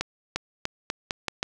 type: accelerating click train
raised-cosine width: 0.2 ms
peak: -9 dBFS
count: 7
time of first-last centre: 0.01-1.429 s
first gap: 350 ms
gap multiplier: 0.84
effects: none